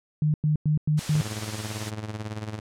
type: tone bursts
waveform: sine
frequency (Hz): 151.9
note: D#3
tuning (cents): -41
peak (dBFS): -19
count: 5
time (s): 0.22-1.212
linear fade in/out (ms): 2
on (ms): 120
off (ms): 98
type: noise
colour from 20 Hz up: white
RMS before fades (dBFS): -35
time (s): 0.97-1.91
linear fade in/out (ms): 20
type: tone with tremolo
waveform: sawtooth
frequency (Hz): 107.3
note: A2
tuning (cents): -43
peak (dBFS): -25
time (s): 1.14-2.6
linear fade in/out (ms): 10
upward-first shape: sine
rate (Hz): 18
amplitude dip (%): 70
effects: low-pass 8000 Hz 12 dB/octave